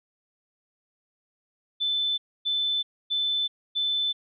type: tone bursts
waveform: sine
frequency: 3520 Hz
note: A7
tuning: in tune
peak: -23 dBFS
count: 4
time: 1.8-4.13 s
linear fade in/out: 20 ms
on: 380 ms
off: 270 ms
effects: none